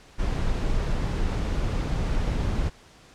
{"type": "noise", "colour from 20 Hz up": "brown", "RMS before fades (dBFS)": -25, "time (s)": [0.18, 2.7], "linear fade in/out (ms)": 20, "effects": ["pink hiss -52 dBFS RMS until 3.14 s", "low-pass 7000 Hz 12 dB/octave"]}